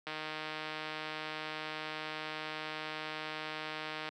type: click train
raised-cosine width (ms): 0.3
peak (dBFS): -23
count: 624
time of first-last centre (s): 0.07-4.089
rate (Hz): 155
effects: high-pass 200 Hz 12 dB/octave